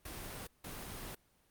pink noise bursts at uneven times, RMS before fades -45 dBFS, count 2, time 0.05-0.47 / 0.64-1.15 s, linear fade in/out 5 ms, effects pink hiss -71 dBFS RMS until 1.5 s + Opus 32 kbps

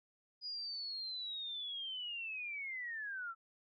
sine linear sweep, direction down, 4950 to 1314 Hz, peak -40 dBFS, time 0.41-3.35 s, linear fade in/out 50 ms, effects none

